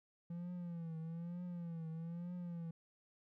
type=tone with vibrato; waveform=triangle; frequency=169.3 Hz; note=E3; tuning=46 cents sharp; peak=-40 dBFS; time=0.3-2.71 s; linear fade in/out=5 ms; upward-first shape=triangle; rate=1.1 Hz; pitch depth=100 cents each way; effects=none